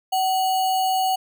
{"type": "tone with sample-and-hold", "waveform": "sine", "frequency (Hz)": 755, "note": "F#5", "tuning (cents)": 35, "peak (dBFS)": -18, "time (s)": [0.12, 1.16], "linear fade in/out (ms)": 10, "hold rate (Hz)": 3675, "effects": []}